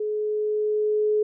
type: tone with level ramp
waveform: sine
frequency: 424.5 Hz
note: G#4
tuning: 38 cents sharp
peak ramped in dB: -24 to -18 dBFS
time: 0-1.23 s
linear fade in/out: 5 ms
effects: none